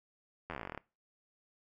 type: slowing click train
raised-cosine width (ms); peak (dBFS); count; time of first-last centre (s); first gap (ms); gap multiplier
0.5; -25; 16; 0.5-0.776; 11; 1.07
effects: noise-tail reverb RT60 0.3 s tail -22 dB re dry